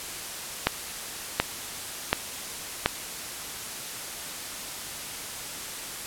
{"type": "click train", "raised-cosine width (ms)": 0.3, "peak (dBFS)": -3, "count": 4, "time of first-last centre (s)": [0.67, 2.86], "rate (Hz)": 1.37, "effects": ["white hiss -36 dBFS RMS until 6.06 s", "low-pass 12000 Hz 12 dB/octave"]}